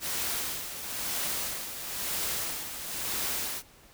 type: noise with tremolo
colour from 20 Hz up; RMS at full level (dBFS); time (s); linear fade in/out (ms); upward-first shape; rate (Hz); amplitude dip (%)
white; -31; 0-3.63; 50; sine; 1; 60
effects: pink hiss -56 dBFS RMS until 3.93 s